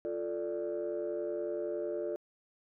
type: chord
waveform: sine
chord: D minor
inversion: first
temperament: equal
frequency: 349.2 / 440 / 587.3 Hz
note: F4 / A4 / D5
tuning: 0 / 0 / 0 cents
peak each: -36 / -37 / -36 dBFS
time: 0.05-2.16 s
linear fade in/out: 0 ms
effects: tanh soft clip ceiling -27 dBFS